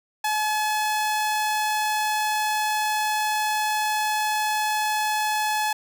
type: tone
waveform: sawtooth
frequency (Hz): 854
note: G#5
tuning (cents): +48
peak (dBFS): -18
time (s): 0.24-5.73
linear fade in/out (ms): 5
effects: none